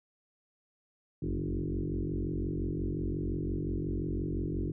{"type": "tone with frequency modulation", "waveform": "sine", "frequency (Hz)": 116.54, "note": "A#2", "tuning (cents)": 0, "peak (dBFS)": -30, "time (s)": [1.22, 4.72], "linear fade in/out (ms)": 5, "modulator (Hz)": 45.7, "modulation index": 5.6, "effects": []}